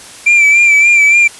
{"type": "tone with vibrato", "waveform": "triangle", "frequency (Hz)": 2349, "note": "D7", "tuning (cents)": 0, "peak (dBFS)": -3, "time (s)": [0.26, 1.28], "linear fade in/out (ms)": 10, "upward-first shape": "sine", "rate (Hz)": 3.5, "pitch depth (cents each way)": 44, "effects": ["white hiss -33 dBFS RMS until 1.39 s", "resampled to 24000 Hz"]}